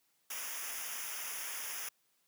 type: noise with comb filter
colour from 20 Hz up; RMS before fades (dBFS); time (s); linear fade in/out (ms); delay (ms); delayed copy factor
white; -41; 0.3-1.89; 5; 0.24; -0.95
effects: white hiss -75 dBFS RMS until 2.27 s + high-pass 100 Hz 12 dB/octave